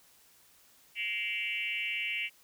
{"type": "tone with frequency modulation", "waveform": "sine", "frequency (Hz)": 2512, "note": "D#7", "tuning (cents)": 16, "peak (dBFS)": -31, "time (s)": [0.95, 2.3], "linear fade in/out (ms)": 50, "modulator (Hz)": 206, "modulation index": 2.1, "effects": ["white hiss -62 dBFS RMS until 2.43 s"]}